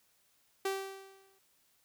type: tone with exponential decay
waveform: sawtooth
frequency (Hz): 387.9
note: G4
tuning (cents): -18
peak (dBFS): -26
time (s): 0.65-1.39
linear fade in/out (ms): 5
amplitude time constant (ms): 160
effects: white hiss -71 dBFS RMS until 1.84 s